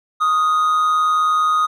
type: tone with amplitude modulation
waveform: triangle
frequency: 1244.5 Hz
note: D#6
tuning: in tune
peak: -10 dBFS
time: 0.2-1.67 s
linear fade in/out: 20 ms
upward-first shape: sine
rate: 159 Hz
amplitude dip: 40%
effects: none